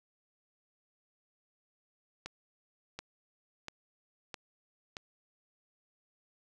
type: accelerating click train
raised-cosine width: 0.2 ms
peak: -23 dBFS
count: 5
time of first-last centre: 2.26-4.968 s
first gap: 730 ms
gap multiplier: 0.95
effects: none